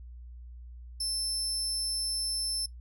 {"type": "tone", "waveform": "30% pulse", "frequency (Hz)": 5300, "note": "E8", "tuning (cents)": 9, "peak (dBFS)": -26, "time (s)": [1, 2.66], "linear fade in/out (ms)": 5, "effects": ["noise-tail reverb RT60 0.1 s tail -18 dB re dry", "added 60 Hz sine -43 dBFS peak until 2.8 s"]}